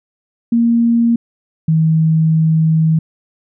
sine tone pair in turn, 233.4 / 159.7 Hz, A#3 / D#3, +2 / +45 cents, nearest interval perfect fifth, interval 657 cents, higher first, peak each -9 dBFS, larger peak neither, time 0.52-1.16 / 1.68-2.99 s, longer second, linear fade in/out 5 ms, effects none

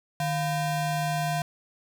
square ring-modulated tone, 426 Hz, G#4, 44 cents sharp, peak -23 dBFS, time 0.2-1.42 s, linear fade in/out 2 ms, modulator 272 Hz, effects none

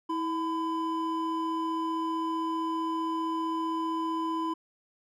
triangle tone pair together, 324.2 / 1008 Hz, E4 / B5, -29 / +35 cents, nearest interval octave + minor sixth, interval 1964 cents, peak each -29 / -29 dBFS, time 0.09-4.54 s, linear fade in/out 10 ms, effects none

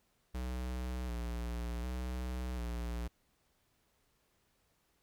square tone with vibrato, 60.7 Hz, B1, 29 cents flat, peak -37 dBFS, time 0.34-3.08 s, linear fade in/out 10 ms, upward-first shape square, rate 0.67 Hz, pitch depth 49 cents each way, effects pink hiss -75 dBFS RMS until 5.02 s

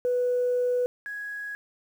sine tone pair in turn, 493.9 / 1664.4 Hz, B4 / G#6, 0 / +3 cents, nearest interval octave + major sixth, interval 2103 cents, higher second, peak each -21 / -32 dBFS, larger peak first, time 0.05-0.86 / 1.06-1.55 s, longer first, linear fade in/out 0 ms, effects tanh soft clip ceiling -18 dBFS + 9-bit

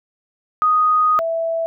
sine tone pair in turn, 1244.5 / 659.3 Hz, D#6 / E5, 0 / 0 cents, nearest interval major seventh, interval 1100 cents, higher first, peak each -12 / -18 dBFS, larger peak first, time 0.62-1.19 / 1.19-1.66 s, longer first, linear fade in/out 0 ms, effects none

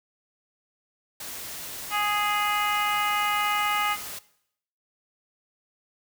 white noise, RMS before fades -37 dBFS, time 1.2-4.19 s, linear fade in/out 5 ms
harmonic tone, 415.3 Hz, G#4, in tune, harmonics 2 / 3 / 4 / 5 / 6 / 7, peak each -28 / -27 / -35 / -32 / -35 / -34 dBFS, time 1.9-3.97 s, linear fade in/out 50 ms
effects noise-tail reverb RT60 0.7 s tail -18 dB re dry

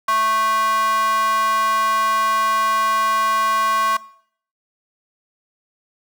square tone with high-pass filter, 220 Hz, A3, in tune, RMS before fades -18 dBFS, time 0.08-3.97 s, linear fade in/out 5 ms, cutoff 1100 Hz, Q 5, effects noise-tail reverb RT60 0.6 s tail -20 dB re dry

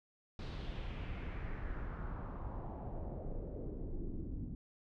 brown noise with low-pass filter sweep, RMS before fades -42 dBFS, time 0.39-4.55 s, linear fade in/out 2 ms, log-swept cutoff 4300 to 240 Hz, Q 2.5, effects none

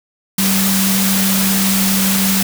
sine tone in noise, 193.3 Hz, G3, 24 cents flat, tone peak -15 dBFS, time 0.38-2.43 s, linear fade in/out 5 ms, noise white, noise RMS -17 dBFS, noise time 0.38-2.43 s, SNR -1 dB, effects none

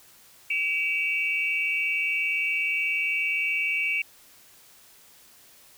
sine tone cluster, 2293 / 2570 / 2733 Hz, D7 / E7 / F7, -42 / -45 / -38 cents, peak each -26 / -31 / -28 dBFS, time 0.5-4.02 s, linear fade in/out 5 ms, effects white hiss -54 dBFS RMS until 5.77 s

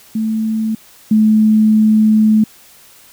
sine tone pair in turn, 220 / 216.3 Hz, A3 / A3, 0 / -29 cents, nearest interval unison, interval 29 cents, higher first, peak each -14 / -7 dBFS, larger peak second, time 0.15-0.75 / 1.11-2.44 s, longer second, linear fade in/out 5 ms, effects white hiss -44 dBFS RMS until 3.12 s

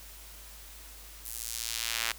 sawtooth tone with high-pass filter sweep, 114.9 Hz, A#2, 25 cents flat, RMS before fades -35 dBFS, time 1.25-2.12 s, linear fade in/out 5 ms, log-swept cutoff 11000 to 1800 Hz, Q 0.86, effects added 51 Hz sine -50 dBFS peak until 2.18 s + white hiss -50 dBFS RMS until 2.18 s

